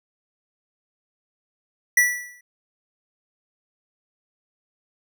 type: tone with exponential decay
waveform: square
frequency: 1956 Hz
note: B6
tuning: 17 cents flat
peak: -12 dBFS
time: 1.97-2.41 s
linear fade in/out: 5 ms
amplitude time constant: 95 ms
effects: none